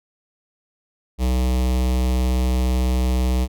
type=tone with notch filter; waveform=square; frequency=63 Hz; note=B1; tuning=35 cents sharp; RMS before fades=-19 dBFS; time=1.18-3.48 s; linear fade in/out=50 ms; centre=1500 Hz; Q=1.3; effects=none